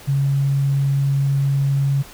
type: tone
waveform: sine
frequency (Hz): 138.59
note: C#3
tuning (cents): 0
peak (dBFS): -15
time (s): 0.07-2.03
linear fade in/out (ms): 20
effects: pink hiss -41 dBFS RMS until 2.13 s